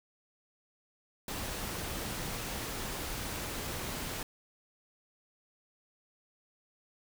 pink noise, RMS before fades -38 dBFS, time 1.28-4.23 s, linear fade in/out 2 ms, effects none

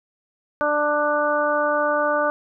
harmonic tone, 296 Hz, D4, 14 cents sharp, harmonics 1 / 2 / 3 / 4 / 5, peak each -30 / -21 / -27 / -24 / -25 dBFS, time 0.61-2.3 s, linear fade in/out 0 ms, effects none

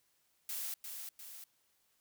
blue noise with echo, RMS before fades -40 dBFS, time 0.49-0.74 s, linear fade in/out 2 ms, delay 350 ms, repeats 2, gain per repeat -5 dB, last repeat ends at 1.44 s, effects white hiss -75 dBFS RMS until 2 s

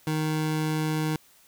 25% pulse tone, 155.56 Hz, D#3, in tune, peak -21 dBFS, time 0.07-1.16 s, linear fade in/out 2 ms, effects white hiss -58 dBFS RMS until 1.47 s

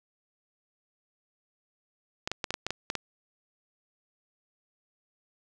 clicks, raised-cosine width 0.2 ms, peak -13 dBFS, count 9, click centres 2.275 / 2.316 / 2.442 / 2.506 / 2.541 / 2.666 / 2.706 / 2.901 / 2.953 s, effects none

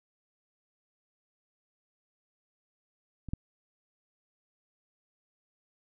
clicks, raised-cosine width 5 ms, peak -28 / -18 dBFS, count 2, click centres 3.287 / 3.335 s, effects none

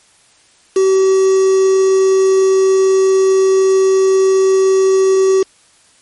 triangle tone with quantisation, 382.3 Hz, G4, 43 cents flat, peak -6 dBFS, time 0.76-5.43 s, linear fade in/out 5 ms, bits 4, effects white hiss -50 dBFS RMS until 6.01 s + MP3 48 kbps

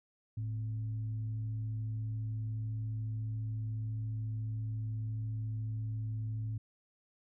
sine tone with frequency modulation, 109.9 Hz, A2, 2 cents flat, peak -34 dBFS, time 0.37-6.58 s, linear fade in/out 5 ms, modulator 154 Hz, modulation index 0.22, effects none

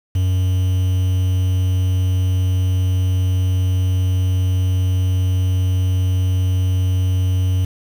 triangle tone with quantisation, 92.5 Hz, F#2, in tune, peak -12 dBFS, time 0.15-7.65 s, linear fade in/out 5 ms, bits 6, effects none

